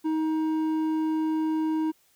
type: tone with hard clipping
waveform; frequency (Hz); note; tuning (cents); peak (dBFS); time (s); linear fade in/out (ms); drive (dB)
sine; 315; D#4; +21; -25; 0.04-1.92; 20; 6
effects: white hiss -64 dBFS RMS until 2.15 s